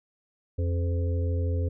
harmonic tone with a mistuned harmonic, 85.5 Hz, F2, 36 cents flat, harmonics 1 / 3 / 5 / 6, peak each -24 / -38 / -38 / -38 dBFS, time 0.58-1.69 s, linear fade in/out 10 ms, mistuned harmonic 3, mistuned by +84 cents, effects none

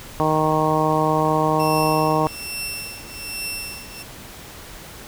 harmonic tone, 155.56 Hz, D#3, in tune, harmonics 1 / 2 / 3 / 4 / 5 / 6 / 7, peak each -24 / -24 / -24 / -24 / -24 / -24 / -24 dBFS, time 0.2-2.27 s, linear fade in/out 0 ms
15% pulse tone with tremolo, 2700 Hz, E7, 41 cents sharp, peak -18 dBFS, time 1.59-4.03 s, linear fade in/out 10 ms, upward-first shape triangle, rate 1.2 Hz, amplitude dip 90%
effects pink hiss -39 dBFS RMS until 5.07 s

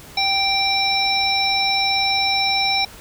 harmonic tone with a mistuned harmonic, 783 Hz, G5, 2 cents flat, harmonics 1 / 3 / 5 / 7, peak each -22 / -22 / -22 / -22 dBFS, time 0.17-2.85 s, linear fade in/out 5 ms, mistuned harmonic 7, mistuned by -28 cents, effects pink hiss -41 dBFS RMS until 3 s

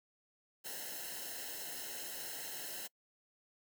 white noise with comb filter, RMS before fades -44 dBFS, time 0.64-2.88 s, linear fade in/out 20 ms, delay 0.85 ms, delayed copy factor -0.9, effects noise-tail reverb RT60 0.1 s tail -25 dB re dry

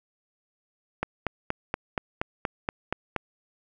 click train, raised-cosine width 0.5 ms, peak -11 dBFS, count 10, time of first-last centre 1.03-3.163 s, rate 4.22 Hz, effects none

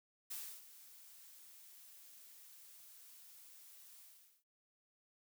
blue noise with ADSR envelope, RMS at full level -44 dBFS, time 0.3-4.44 s, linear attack 14 ms, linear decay 300 ms, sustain -15 dB, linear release 440 ms, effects none

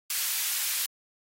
white high-pass noise, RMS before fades -29 dBFS, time 0.1-0.86 s, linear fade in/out 2 ms, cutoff 1700 Hz, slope 12 dB/octave, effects AAC 48 kbps

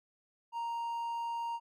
triangle tone with hard clipping, 932.3 Hz, A#5, in tune, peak -35 dBFS, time 0.52-1.6 s, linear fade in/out 50 ms, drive 6 dB, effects none

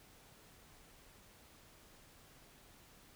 silence, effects pink hiss -62 dBFS RMS until 3.15 s

